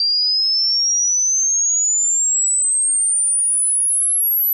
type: exponential sweep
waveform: sine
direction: up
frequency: 4699 to 12000 Hz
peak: -14 dBFS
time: 0-4.53 s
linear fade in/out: 2 ms
effects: none